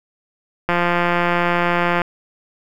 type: click train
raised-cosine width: 0.5 ms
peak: -3 dBFS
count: 232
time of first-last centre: 0.69-2.018 s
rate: 174 Hz
effects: 7-bit